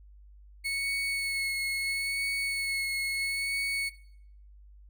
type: tone with vibrato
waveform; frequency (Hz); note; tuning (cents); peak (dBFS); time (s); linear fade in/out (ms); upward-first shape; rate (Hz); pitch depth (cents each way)
35% pulse; 2200; C#7; -14; -27; 0.64-3.9; 20; sine; 0.75; 19
effects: noise-tail reverb RT60 0.7 s tail -20 dB re dry + added 50 Hz sine -50 dBFS peak until 4.89 s